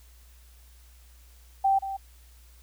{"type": "tone with echo", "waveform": "sine", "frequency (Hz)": 780, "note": "G5", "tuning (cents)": -9, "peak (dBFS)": -19, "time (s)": [1.64, 1.79], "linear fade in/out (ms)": 10, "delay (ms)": 180, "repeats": 1, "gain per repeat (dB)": -11, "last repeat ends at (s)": 1.97, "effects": ["added 60 Hz sine -51 dBFS peak until 2.62 s", "white hiss -60 dBFS RMS until 2.62 s"]}